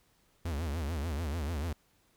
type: tone with vibrato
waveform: 45% pulse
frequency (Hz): 77.5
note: D#2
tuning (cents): -6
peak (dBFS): -32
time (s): 0.45-1.73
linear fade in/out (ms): 5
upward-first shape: triangle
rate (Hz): 6.8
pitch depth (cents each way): 240
effects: pink hiss -69 dBFS RMS until 2.16 s